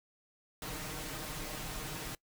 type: noise with comb filter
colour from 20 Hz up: pink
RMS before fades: -41 dBFS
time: 0.62-2.15 s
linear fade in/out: 2 ms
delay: 6.5 ms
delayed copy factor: +0.65
effects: noise-tail reverb RT60 0.1 s tail -22 dB re dry